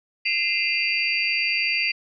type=tone cluster; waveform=sine; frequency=2075 / 2421 / 2624 / 2764 / 4654 Hz; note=C7 / D#7 / E7 / F7 / D8; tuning=-15 / -48 / -9 / -19 / -17 cents; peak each=-27 dBFS; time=0.25-1.92 s; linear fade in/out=10 ms; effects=none